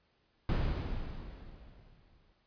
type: noise with exponential decay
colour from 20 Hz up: brown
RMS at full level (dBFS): -28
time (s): 0.49-2.33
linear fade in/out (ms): 1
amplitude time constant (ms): 400
effects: pink hiss -73 dBFS RMS until 2.46 s + resampled to 11025 Hz